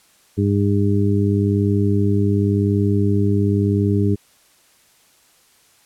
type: harmonic tone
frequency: 100.9 Hz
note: G#2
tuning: 49 cents flat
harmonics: 1 / 2 / 3 / 4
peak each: -17 / -20 / -22 / -23 dBFS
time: 0.37-4.16 s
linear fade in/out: 20 ms
effects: white hiss -55 dBFS RMS until 5.85 s + low-pass 12000 Hz 12 dB/octave